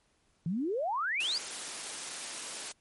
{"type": "exponential sweep", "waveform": "sine", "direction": "up", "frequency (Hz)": [155.2, 4960], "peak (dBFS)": -29, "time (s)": [0.46, 1.38], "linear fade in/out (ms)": 2}
{"type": "high-pass noise", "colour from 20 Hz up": "white", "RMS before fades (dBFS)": -39, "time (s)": [1.2, 2.72], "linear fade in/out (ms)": 5, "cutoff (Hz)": 240, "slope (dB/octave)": 12}
{"effects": ["pink hiss -71 dBFS RMS until 2.8 s", "MP3 48 kbps"]}